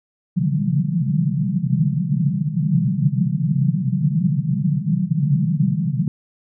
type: band-pass noise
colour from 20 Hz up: pink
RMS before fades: -19 dBFS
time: 0.36-6.08 s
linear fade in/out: 2 ms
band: 130 to 200 Hz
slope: 96 dB/octave
effects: none